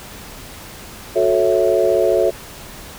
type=chord; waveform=sine; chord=F# minor seventh; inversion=none; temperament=equal with one note detuned; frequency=365.7 / 440 / 554.4 / 659.3 Hz; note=F#4 / A4 / C#5 / E5; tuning=-20 / 0 / 0 / 0 cents; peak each=-18 dBFS; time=1.15-2.31 s; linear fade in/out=20 ms; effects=pink hiss -36 dBFS RMS until 2.98 s